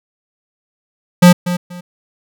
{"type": "tone with echo", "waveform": "square", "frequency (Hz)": 177.3, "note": "F3", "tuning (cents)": 26, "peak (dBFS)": -3, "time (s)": [1.22, 1.33], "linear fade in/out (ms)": 10, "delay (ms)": 240, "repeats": 2, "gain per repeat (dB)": -13, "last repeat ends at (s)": 1.81, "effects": []}